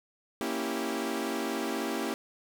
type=chord; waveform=sawtooth; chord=A# diminished seventh; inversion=none; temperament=equal; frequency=233.1 / 277.2 / 329.6 / 392 Hz; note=A#3 / C#4 / E4 / G4; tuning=0 / 0 / 0 / 0 cents; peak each=-32 dBFS; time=0.41-2.14 s; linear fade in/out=0 ms; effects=none